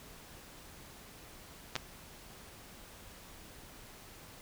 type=clicks; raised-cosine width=0.2 ms; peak=-16 dBFS; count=2; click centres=1.755 / 1.763 s; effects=pink hiss -53 dBFS RMS until 4.41 s